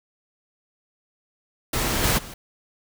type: noise with level steps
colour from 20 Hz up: pink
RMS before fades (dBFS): -24 / -20 / -39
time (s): 1.73-2.34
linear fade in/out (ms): 5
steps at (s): 2.02 / 2.17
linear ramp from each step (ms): 20
effects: none